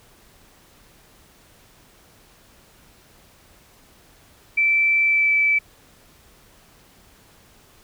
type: tone with pitch glide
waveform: sine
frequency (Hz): 2329 to 2312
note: D7 to D7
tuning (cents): -15 to -28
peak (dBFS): -15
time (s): 4.57-5.59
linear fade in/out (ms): 10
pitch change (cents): -13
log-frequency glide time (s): 5.03-5.33
effects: pink hiss -53 dBFS RMS until 7.83 s